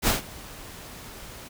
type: noise with ADSR envelope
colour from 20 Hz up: pink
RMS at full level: -20 dBFS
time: 0.02-1.49 s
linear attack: 53 ms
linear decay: 140 ms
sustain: -22 dB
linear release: 19 ms
effects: none